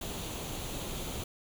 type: noise with comb filter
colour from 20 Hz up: pink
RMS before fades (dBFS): -38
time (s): 0.01-1.24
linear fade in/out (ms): 5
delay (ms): 0.29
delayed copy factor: +0.5
effects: none